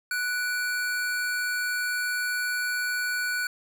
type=tone pair together; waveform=square; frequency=1478.6 / 2338 Hz; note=F#6 / D7; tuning=-2 / -8 cents; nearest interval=minor sixth; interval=794 cents; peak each=-27 / -38 dBFS; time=0.11-3.47 s; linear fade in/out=2 ms; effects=none